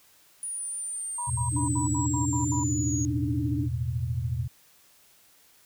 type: exponential sweep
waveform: sine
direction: down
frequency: 9680 to 6645 Hz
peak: -31 dBFS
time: 0.43-3.05 s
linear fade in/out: 0 ms
type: tone bursts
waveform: sine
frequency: 973 Hz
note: B5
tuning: 26 cents flat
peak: -32 dBFS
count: 8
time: 1.18-2.637 s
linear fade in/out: 5 ms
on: 120 ms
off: 71 ms
type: chord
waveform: sine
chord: E suspended fourth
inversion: none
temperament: just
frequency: 82.41 / 109.88 / 123.61 Hz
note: E2 / A2 / B2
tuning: 0 / -2 / +2 cents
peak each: -32 / -32 / -29 dBFS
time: 1.27-4.48 s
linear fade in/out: 20 ms
type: tone with vibrato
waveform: sine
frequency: 293.7 Hz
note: D4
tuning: in tune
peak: -28 dBFS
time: 1.51-3.69 s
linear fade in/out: 50 ms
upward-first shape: sine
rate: 17 Hz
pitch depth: 69 cents each way
effects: white hiss -59 dBFS RMS until 5.65 s